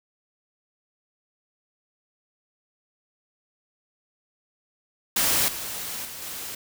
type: noise with level steps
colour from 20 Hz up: white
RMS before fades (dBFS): -22 / -33 / -38 / -35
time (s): 5.16-6.55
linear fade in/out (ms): 5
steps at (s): 5.48 / 6.05 / 6.22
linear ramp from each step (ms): 2
effects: none